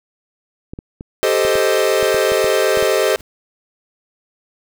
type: clicks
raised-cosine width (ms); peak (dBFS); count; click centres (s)
3; -17; 11; 0.735 / 0.789 / 1.009 / 1.45 / 1.555 / 2.028 / 2.145 / 2.319 / 2.444 / 2.773 / 2.826
type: chord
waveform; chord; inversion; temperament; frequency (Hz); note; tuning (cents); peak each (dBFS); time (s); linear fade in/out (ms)
45% pulse; A half-diminished seventh; third; equal; 392 / 440 / 523.3 / 622.3; G4 / A4 / C5 / Eb5; 0 / 0 / 0 / 0; -19; 1.23-3.16; 0
type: noise with exponential growth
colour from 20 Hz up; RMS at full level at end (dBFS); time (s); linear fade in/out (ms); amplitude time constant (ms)
pink; -36; 3.12-3.21; 2; 18
effects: none